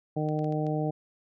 harmonic tone, 153.1 Hz, D#3, 28 cents flat, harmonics 1 / 2 / 3 / 4 / 5, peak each -29 / -32 / -34 / -35 / -36 dBFS, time 0.16-0.91 s, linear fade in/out 10 ms
clicks, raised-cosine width 0.2 ms, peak -34 dBFS, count 5, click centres 0.288 / 0.391 / 0.444 / 0.524 / 0.667 s
effects none

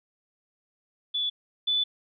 sine tone pair in turn, 3449 / 3485 Hz, A7 / A7, -35 / -17 cents, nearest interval unison, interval 18 cents, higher second, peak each -25 / -22 dBFS, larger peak second, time 1.14-1.3 / 1.67-1.84 s, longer second, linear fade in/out 10 ms, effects none

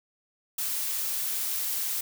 blue noise, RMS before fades -30 dBFS, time 0.58-2.01 s, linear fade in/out 5 ms, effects none

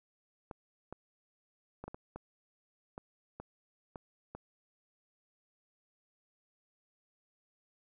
clicks, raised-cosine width 1 ms, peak -29 dBFS, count 10, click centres 0.512 / 0.926 / 1.84 / 1.88 / 1.945 / 2.16 / 2.979 / 3.4 / 3.958 / 4.35 s, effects none

